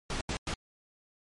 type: noise bursts at uneven times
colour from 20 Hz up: pink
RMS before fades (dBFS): -33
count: 3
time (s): 0.1-0.21 / 0.29-0.37 / 0.47-0.54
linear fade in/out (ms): 2
effects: low-pass 7000 Hz 12 dB/octave + MP3 48 kbps